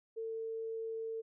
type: tone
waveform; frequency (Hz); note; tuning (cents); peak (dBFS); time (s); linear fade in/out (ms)
sine; 449.2; A4; +36; -37; 0.16-1.22; 20
effects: none